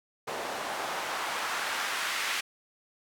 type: noise with band-pass filter sweep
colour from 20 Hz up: white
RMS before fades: -33 dBFS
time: 0.27-2.41 s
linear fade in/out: 10 ms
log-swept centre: 600 to 1900 Hz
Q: 1.1
effects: none